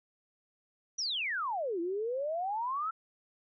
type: exponential two-way sweep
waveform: sine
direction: down then up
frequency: 6010 to 329.6 to 1352 Hz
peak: -31 dBFS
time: 0.98-2.91 s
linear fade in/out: 10 ms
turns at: 1.8 s
effects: none